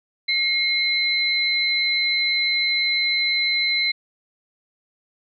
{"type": "tone pair together", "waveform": "sine", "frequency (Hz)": [2147, 4053], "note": ["C7", "B7"], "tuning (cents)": [44, 44], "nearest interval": "major seventh", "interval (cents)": 1100, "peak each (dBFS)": -21, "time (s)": [0.28, 3.92], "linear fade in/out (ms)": 10, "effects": []}